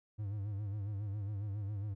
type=tone with vibrato; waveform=triangle; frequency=102.1 Hz; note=G#2; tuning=29 cents flat; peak=-34 dBFS; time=0.18-1.95 s; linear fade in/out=20 ms; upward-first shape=sine; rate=7.3 Hz; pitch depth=86 cents each way; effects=none